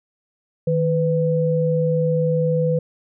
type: tone pair together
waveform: sine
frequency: 157.36 / 499.6 Hz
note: D#3 / B4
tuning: +20 / +20 cents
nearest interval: octave + minor sixth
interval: 2000 cents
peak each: -19 dBFS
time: 0.67-2.79 s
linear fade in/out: 5 ms
effects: none